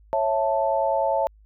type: chord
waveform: sine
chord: A major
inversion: first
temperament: just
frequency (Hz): 550 / 660 / 880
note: C#5 / E5 / A5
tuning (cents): -14 / +2 / 0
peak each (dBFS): -24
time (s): 0.13-1.27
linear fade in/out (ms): 0
effects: added 52 Hz sine -50 dBFS peak until 1.45 s